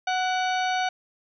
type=harmonic tone with a mistuned harmonic; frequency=740 Hz; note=F#5; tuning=in tune; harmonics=1 / 2 / 3 / 4 / 5 / 6 / 8; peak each=-24 / -30 / -34 / -36 / -38 / -40 / -42 dBFS; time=0.07-0.89 s; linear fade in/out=5 ms; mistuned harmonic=3; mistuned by=+52 cents; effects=none